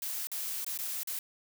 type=noise with dropouts; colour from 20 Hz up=blue; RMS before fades=-36 dBFS; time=0.02-1.19 s; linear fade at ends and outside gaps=2 ms; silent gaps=0.271-0.316 / 0.646-0.664 / 0.776-0.788 / 1.033-1.073 s; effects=none